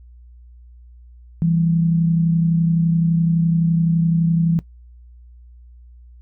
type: tone pair together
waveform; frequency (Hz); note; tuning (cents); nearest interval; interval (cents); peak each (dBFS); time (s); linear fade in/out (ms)
sine; 165.8 / 197.6; E3 / G3; +10 / +14; minor third; 304; -14 / -26; 1.42-4.59; 0
effects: noise-tail reverb RT60 0.1 s tail -18 dB re dry + added 60 Hz sine -41 dBFS peak until 6.21 s